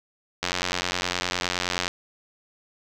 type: click train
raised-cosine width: 0.2 ms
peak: -7 dBFS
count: 131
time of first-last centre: 0.43-1.879 s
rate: 89.7 Hz
effects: none